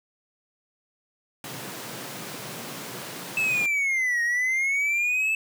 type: high-pass noise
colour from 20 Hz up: pink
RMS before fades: -37 dBFS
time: 1.44-3.66 s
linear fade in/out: 2 ms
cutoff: 120 Hz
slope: 48 dB/octave
type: linear two-way sweep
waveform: triangle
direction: down then up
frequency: 2637 to 1864.7 to 2637 Hz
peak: -20 dBFS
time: 3.37-5.35 s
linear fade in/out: 2 ms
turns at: 4.22 s
effects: none